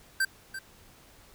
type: tone with echo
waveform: square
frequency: 1563 Hz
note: G6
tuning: 6 cents flat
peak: -24 dBFS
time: 0.2-0.25 s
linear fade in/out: 5 ms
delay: 340 ms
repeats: 1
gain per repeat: -12 dB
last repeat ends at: 0.59 s
effects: pink hiss -56 dBFS RMS until 1.34 s